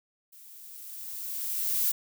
violet noise with level ramp, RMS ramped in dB -52 to -25 dBFS, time 0.32-1.92 s, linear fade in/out 10 ms, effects none

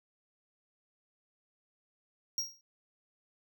square tone with exponential decay, 5620 Hz, F8, 10 cents sharp, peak -28 dBFS, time 2.38-2.61 s, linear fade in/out 1 ms, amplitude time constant 48 ms, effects none

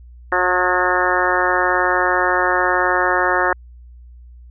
harmonic tone with a mistuned harmonic, 180.9 Hz, F#3, 39 cents flat, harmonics 2 / 3 / 4 / 5 / 6 / 7 / 8 / 9 / 10, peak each -23 / -23 / -23 / -23 / -23 / -23 / -23 / -23 / -23 dBFS, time 0.32-3.53 s, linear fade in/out 2 ms, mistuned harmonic 9, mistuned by +20 cents, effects added 60 Hz sine -38 dBFS peak until 4.5 s

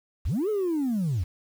sine linear two-way sweep, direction up then down, 38.89 to 440 to 75.5 Hz, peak -22 dBFS, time 0.25-1.24 s, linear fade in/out 10 ms, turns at 0.49 s, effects tanh soft clip ceiling -20 dBFS + 8-bit

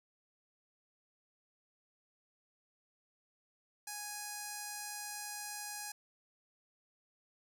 5% pulse tone with notch filter, 831 Hz, G#5, 1 cent sharp, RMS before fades -44 dBFS, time 3.87-5.92 s, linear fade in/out 5 ms, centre 3200 Hz, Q 1.3, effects none

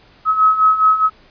sine beating tone pair, 1278 / 1282.8 Hz, D#6 / E6, +46 / -48 cents, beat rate 4.8 Hz, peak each -16 / -11 dBFS, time 0.25-1.1 s, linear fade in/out 50 ms, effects pink hiss -49 dBFS RMS until 1.3 s + resampled to 11025 Hz

